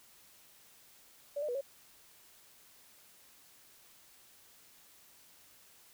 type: tone with pitch steps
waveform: sine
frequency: 574 / 602 / 487.5 / 551 Hz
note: D5 / D5 / B4 / C#5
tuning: -40 / +43 / -23 / -11 cents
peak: -33 dBFS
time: 1.36-1.612 s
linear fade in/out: 10 ms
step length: 63 ms
effects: white hiss -61 dBFS RMS until 5.93 s